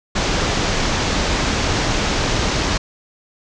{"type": "low-pass noise", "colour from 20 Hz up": "pink", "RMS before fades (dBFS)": -19, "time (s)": [0.15, 2.78], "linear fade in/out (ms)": 10, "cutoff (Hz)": 6900, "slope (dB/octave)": 48, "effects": []}